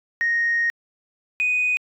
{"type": "tone pair in turn", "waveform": "sine", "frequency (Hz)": [1864.7, 2489], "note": ["A#6", "D#7"], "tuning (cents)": [0, 0], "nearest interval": "perfect fourth", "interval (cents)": 500, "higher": "second", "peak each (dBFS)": -17, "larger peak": "neither", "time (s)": [[0.21, 0.7], [1.4, 1.77]], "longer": "first", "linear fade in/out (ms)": 0, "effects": ["tanh soft clip ceiling -14 dBFS"]}